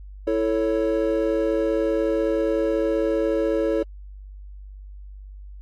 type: chord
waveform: triangle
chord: A major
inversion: second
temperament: equal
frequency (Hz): 329.6 / 440 / 554.4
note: E4 / A4 / C#5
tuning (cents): 0 / 0 / 0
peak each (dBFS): -22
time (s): 0.27-3.83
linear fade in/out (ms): 5
effects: added 49 Hz sine -37 dBFS peak until 5.61 s + AAC 48 kbps